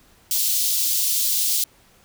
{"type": "high-pass noise", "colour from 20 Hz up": "white", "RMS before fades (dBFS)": -21, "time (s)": [0.31, 1.64], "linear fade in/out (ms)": 2, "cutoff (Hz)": 3500, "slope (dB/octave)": 24, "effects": ["pink hiss -55 dBFS RMS until 2.04 s"]}